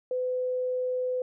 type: tone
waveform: sine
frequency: 505 Hz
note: B4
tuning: 39 cents sharp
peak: -26 dBFS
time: 0.11-1.22 s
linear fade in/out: 2 ms
effects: none